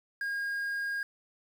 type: tone with quantisation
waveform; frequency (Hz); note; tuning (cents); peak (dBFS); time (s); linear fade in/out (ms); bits
triangle; 1625; G#6; -38; -29; 0.21-1.03; 2; 9
effects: none